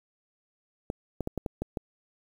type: clicks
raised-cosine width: 2 ms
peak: -17 dBFS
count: 7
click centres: 0.901 / 1.207 / 1.274 / 1.377 / 1.462 / 1.62 / 1.772 s
effects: 8-bit